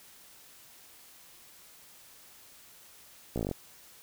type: slowing click train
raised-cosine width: 2 ms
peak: -19 dBFS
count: 9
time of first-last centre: 3.36-3.513 s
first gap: 16 ms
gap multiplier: 1.05
effects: white hiss -55 dBFS RMS until 4.02 s